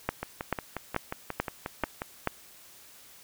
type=two click trains; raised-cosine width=0.5 ms; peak=-11 / -17 dBFS; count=6 / 11; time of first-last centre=0.09-2.273 / 0.23-2.019 s; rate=2.29 / 5.59 Hz; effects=white hiss -53 dBFS RMS until 3.23 s